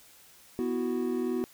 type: chord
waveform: triangle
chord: B suspended fourth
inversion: none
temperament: just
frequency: 246.9 / 329.3 / 370.4 Hz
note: B3 / E4 / F#4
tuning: 0 / -2 / +2 cents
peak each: -29 / -33 / -29 dBFS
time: 0.59-1.44 s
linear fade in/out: 0 ms
effects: white hiss -56 dBFS RMS until 1.53 s